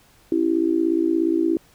sine tone with amplitude modulation, 329.3 Hz, E4, 2 cents flat, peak -13 dBFS, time 0.32-1.57 s, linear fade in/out 2 ms, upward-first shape sine, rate 57 Hz, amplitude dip 90%, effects pink hiss -55 dBFS RMS until 1.74 s

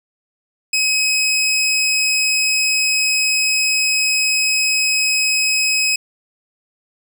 20% pulse tone, 2543 Hz, D#7, 37 cents sharp, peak -10 dBFS, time 0.73-5.96 s, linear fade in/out 5 ms, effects none

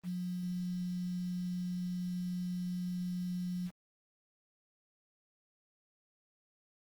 sine tone with quantisation, 179.4 Hz, F3, 47 cents sharp, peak -34 dBFS, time 0.03-3.71 s, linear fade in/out 50 ms, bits 9, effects Opus 24 kbps

